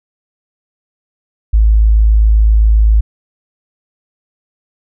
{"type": "tone", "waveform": "sine", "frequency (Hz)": 53.8, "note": "A1", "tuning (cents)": -38, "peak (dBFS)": -5, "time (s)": [1.53, 3.01], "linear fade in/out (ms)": 10, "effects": []}